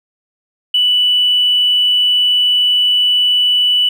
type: tone with tanh clipping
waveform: triangle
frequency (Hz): 2967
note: F#7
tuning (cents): +4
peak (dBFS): -9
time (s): 0.74-3.89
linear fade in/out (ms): 5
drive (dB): 1
effects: none